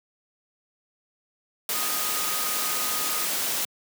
sine tone in noise, 1244.5 Hz, D#6, in tune, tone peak -35 dBFS, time 1.74-3.25 s, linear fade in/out 2 ms, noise white, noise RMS -27 dBFS, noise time 1.69-3.65 s, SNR -11 dB, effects high-pass 200 Hz 12 dB/octave

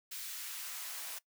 white noise with high-pass filter sweep, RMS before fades -43 dBFS, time 0.11-1.19 s, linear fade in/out 10 ms, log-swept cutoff 2100 to 640 Hz, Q 0.8, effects noise-tail reverb RT60 0.1 s tail -20 dB re dry

